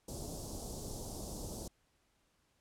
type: band-stop noise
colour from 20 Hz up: pink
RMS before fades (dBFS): -43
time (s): 0.08-1.68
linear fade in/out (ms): 5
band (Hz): 770 to 5000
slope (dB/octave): 24
effects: pink hiss -75 dBFS RMS until 2.6 s + low-pass 11000 Hz 12 dB/octave